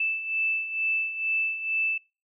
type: beating tone pair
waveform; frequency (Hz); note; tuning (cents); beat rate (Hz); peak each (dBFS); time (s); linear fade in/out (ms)
sine; 2637 / 2639.2; E7 / E7; 0 / +1; 2.2; -32 / -26; 0-1.98; 5
effects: noise-tail reverb RT60 0.3 s tail -24 dB re dry